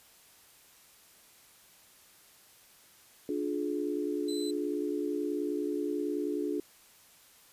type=chord; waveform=sine; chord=D diminished; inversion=none; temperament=just; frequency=293.7 / 352.4 / 422.9 Hz; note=D4 / F4 / Ab4; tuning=0 / +16 / +31 cents; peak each=-33 / -35 / -35 dBFS; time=3.29-6.6 s; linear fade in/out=2 ms
type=tone; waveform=30% pulse; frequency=4029 Hz; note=B7; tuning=34 cents sharp; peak=-37 dBFS; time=4.28-4.51 s; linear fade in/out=5 ms
effects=white hiss -59 dBFS RMS until 7.52 s + resampled to 32000 Hz